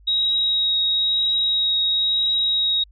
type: tone with vibrato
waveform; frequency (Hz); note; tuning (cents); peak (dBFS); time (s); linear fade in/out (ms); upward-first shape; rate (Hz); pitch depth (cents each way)
sine; 3800; A#7; +33; -17; 0.07-2.84; 10; triangle; 1; 11
effects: added 50 Hz sine -47 dBFS peak until 2.91 s